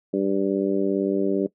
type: harmonic tone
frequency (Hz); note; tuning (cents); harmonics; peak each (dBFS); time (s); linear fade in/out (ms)
97.8; G2; -4; 2 / 3 / 4 / 5 / 6; -27 / -24 / -24 / -31 / -31; 0.13-1.47; 10
effects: noise-tail reverb RT60 0.1 s tail -19 dB re dry